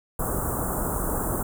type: band-stop noise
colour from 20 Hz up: pink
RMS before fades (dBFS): -27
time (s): 0.19-1.43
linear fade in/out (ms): 5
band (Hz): 1400 to 7900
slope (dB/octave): 48
effects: none